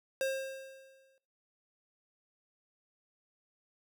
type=tone with exponential decay; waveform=square; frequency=534 Hz; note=C5; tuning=35 cents sharp; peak=-29 dBFS; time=0.21-1.18 s; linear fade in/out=1 ms; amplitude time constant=210 ms; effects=noise-tail reverb RT60 0.4 s tail -18 dB re dry